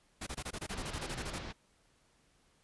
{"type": "noise bursts", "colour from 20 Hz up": "pink", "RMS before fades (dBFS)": -40, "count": 15, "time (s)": [0.21, 1.388], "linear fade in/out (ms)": 10, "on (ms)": 58, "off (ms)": 22}
{"type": "low-pass noise", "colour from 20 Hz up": "pink", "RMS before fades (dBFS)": -44, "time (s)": [0.7, 1.53], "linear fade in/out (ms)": 20, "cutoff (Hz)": 5000, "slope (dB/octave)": 24}
{"effects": ["pink hiss -70 dBFS RMS until 2.63 s", "resampled to 24000 Hz"]}